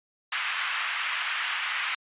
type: band-pass noise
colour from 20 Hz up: white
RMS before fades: -30 dBFS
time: 0.32-1.95 s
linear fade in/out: 5 ms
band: 1100 to 2900 Hz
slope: 24 dB/octave
effects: resampled to 8000 Hz